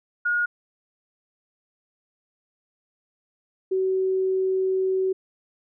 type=tone pair in turn; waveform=sine; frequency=1437 / 377.9 Hz; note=F6 / F#4; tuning=+49 / +37 cents; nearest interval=octave + major seventh; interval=2312 cents; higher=first; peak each=-20 dBFS; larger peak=neither; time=0.25-0.46 / 3.71-5.13 s; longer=second; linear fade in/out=10 ms; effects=none